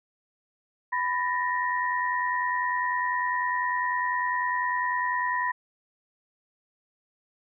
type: tone cluster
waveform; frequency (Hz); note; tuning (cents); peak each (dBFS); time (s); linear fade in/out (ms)
sine; 994 / 1790 / 1880; B5 / A6 / A#6; +11 / +29 / +14; -26 / -34 / -30; 0.92-5.52; 10
effects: none